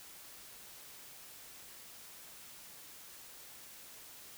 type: silence
effects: white hiss -53 dBFS RMS until 4.37 s